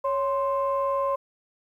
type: tone pair together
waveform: sine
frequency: 554.4 / 1046.5 Hz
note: C#5 / C6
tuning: 0 / 0 cents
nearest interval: major seventh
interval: 1100 cents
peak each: -24 / -25 dBFS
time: 0.04-1.16 s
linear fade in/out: 10 ms
effects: tanh soft clip ceiling -16 dBFS + 10-bit